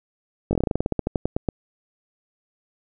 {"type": "slowing click train", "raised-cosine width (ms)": 2, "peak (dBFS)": -8, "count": 18, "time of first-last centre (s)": [0.51, 1.488], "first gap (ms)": 20, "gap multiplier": 1.12, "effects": []}